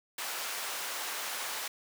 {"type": "high-pass noise", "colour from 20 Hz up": "pink", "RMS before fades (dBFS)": -37, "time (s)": [0.18, 1.68], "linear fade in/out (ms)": 5, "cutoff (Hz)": 850, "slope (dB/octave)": 12, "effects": []}